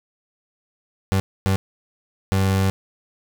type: tone bursts at uneven times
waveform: 30% pulse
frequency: 96.2 Hz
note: G2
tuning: 32 cents flat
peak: -14 dBFS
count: 3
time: 1.12-1.2 / 1.46-1.56 / 2.32-2.7 s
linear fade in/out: 0 ms
effects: none